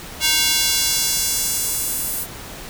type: tone with high-pass filter sweep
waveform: square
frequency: 311.1 Hz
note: D#4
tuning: in tune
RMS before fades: -20 dBFS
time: 0.2-2.27 s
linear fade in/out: 50 ms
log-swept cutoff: 2900 to 12000 Hz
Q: 1
effects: pink hiss -35 dBFS RMS until 2.69 s